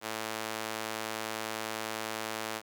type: tone with high-pass filter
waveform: sawtooth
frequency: 110 Hz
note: A2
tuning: in tune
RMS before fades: -37 dBFS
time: 0.01-2.62 s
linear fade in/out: 50 ms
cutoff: 500 Hz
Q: 0.52
effects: none